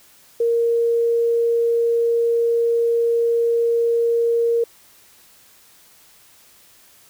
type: tone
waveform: sine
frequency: 466.2 Hz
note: A#4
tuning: in tune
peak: -15 dBFS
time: 0.4-4.64 s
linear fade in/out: 5 ms
effects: white hiss -51 dBFS RMS until 7.09 s